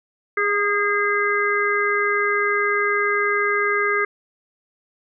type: harmonic tone with a mistuned harmonic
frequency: 411.2 Hz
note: G#4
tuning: 17 cents flat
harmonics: 1 / 3 / 4 / 5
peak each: -23 / -23 / -23 / -23 dBFS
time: 0.37-4.05 s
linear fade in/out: 5 ms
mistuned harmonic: 4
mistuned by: -27 cents
effects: none